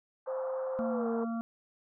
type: band-pass noise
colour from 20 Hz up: pink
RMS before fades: -45 dBFS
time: 0.26-1.24 s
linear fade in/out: 5 ms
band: 630 to 1300 Hz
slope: 48 dB/octave
type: tone with pitch glide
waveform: sine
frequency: 523.3 to 460.9 Hz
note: C5 to A#4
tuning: 0 to -20 cents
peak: -32 dBFS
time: 0.27-1.25 s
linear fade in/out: 10 ms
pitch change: -220 cents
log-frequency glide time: 0.89-1.07 s
type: harmonic tone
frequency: 229.6 Hz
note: A#3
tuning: 26 cents flat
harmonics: 1 / 3 / 5 / 6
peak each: -32 / -42 / -46 / -48 dBFS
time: 0.79-1.41 s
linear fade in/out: 0 ms
effects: none